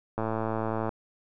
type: click train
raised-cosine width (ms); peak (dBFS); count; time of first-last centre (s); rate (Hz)
1; -16; 80; 0.18-0.892; 111
effects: none